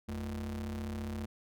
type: ring-modulated tone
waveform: square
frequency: 67.8 Hz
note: C#2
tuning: 38 cents flat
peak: -34 dBFS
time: 0.08-1.26 s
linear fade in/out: 10 ms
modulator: 153 Hz
effects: none